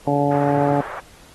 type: harmonic tone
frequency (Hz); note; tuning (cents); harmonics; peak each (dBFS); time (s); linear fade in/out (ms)
142.9; D3; -47; 1 / 2 / 3 / 4 / 5 / 6; -23 / -21 / -25 / -22 / -23 / -25; 0.07-0.81; 2
type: band-pass noise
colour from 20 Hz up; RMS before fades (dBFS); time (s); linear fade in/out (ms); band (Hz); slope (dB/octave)
white; -33; 0.31-1; 2; 480 to 1500; 24
effects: pink hiss -48 dBFS RMS until 1.34 s + AAC 32 kbps